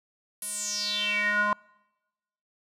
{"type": "tone with band-pass filter sweep", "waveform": "square", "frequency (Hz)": 207.7, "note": "G#3", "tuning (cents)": 0, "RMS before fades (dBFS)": -28, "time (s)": [0.42, 1.53], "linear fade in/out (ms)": 2, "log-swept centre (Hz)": [11000, 1100], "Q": 6.7, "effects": ["noise-tail reverb RT60 1.0 s tail -26 dB re dry"]}